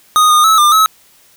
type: tone with pitch steps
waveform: square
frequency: 1241 / 1224 / 1298 / 1199 / 1290 Hz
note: D#6 / D#6 / E6 / D6 / E6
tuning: -5 / -29 / -27 / +36 / -38 cents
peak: -7 dBFS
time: 0.16-0.86 s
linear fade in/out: 0 ms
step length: 140 ms
effects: white hiss -48 dBFS RMS until 1.36 s